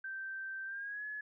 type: tone with pitch glide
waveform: sine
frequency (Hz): 1560 to 1701.2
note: G6 to G#6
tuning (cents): -9 to +41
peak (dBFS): -39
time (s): 0.04-1.21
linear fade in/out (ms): 5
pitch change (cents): +150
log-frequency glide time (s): 0.65-1.05
effects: none